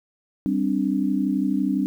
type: chord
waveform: sine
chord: G suspended fourth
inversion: none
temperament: equal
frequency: 196 / 261.6 / 293.7 Hz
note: G3 / C4 / D4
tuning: 0 / 0 / 0 cents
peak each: -24 dBFS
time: 0.46-1.86 s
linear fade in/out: 0 ms
effects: 9-bit